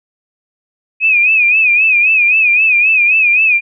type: tone with vibrato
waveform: sine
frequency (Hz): 2507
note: D#7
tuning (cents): +12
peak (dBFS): -7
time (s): 1-3.61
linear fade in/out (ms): 50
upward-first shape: sine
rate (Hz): 3.8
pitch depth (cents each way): 95
effects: none